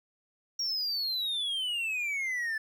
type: exponential sweep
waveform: triangle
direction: down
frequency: 5640 to 1736 Hz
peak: -28 dBFS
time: 0.59-2.58 s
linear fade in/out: 5 ms
effects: none